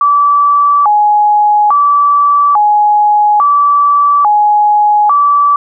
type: tone with vibrato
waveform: sine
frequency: 983 Hz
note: B5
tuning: 8 cents flat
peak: -5 dBFS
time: 0.01-5.56 s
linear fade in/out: 2 ms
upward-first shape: square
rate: 0.59 Hz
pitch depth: 280 cents each way
effects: none